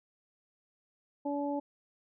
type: harmonic tone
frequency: 286.2 Hz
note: D4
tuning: 45 cents flat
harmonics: 1 / 2 / 3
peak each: -33 / -36 / -38 dBFS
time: 1.25-1.6 s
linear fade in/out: 10 ms
effects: none